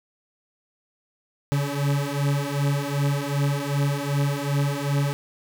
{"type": "beating tone pair", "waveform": "40% pulse", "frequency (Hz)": [140.6, 143.2], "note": ["C#3", "D3"], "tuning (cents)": [25, -43], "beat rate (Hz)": 2.6, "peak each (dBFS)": -24, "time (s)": [1.52, 5.13], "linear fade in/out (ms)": 0, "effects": []}